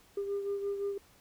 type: beating tone pair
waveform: sine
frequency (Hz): 400 / 405.8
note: G4 / G#4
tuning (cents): +35 / -40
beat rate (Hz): 5.8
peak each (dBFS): -31 / -39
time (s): 0.17-0.98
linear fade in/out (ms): 5
effects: tanh soft clip ceiling -28 dBFS + pink hiss -62 dBFS RMS until 1.2 s